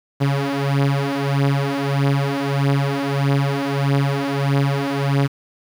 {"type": "beating tone pair", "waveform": "sawtooth", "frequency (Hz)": [138.59, 140.19], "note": ["C#3", "C#3"], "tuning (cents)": [0, 20], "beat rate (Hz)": 1.6, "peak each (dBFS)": -16, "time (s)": [0.2, 5.28], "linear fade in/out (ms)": 20, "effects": ["low-pass 4000 Hz 12 dB/octave", "7-bit"]}